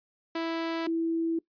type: tone pair in turn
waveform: sawtooth / sine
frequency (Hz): 329.6 / 329.6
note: E4 / E4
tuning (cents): 0 / 0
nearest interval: unison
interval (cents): 0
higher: neither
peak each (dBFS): -25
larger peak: neither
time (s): 0.35-0.87 / 0.87-1.39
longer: neither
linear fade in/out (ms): 5
effects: noise-tail reverb RT60 0.1 s tail -20 dB re dry + resampled to 11025 Hz